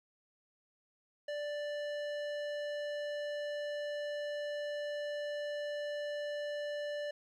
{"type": "tone", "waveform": "square", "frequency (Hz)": 587.3, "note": "D5", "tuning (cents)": 0, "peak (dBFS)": -37, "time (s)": [1.28, 7.11], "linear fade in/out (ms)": 5, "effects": ["low-pass 4000 Hz 12 dB/octave", "12-bit"]}